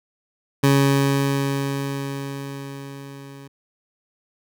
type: tone with level ramp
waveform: 20% pulse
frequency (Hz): 138.59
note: C#3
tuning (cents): 0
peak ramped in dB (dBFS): -8 to -34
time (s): 0.63-3.48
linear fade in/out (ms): 10
effects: none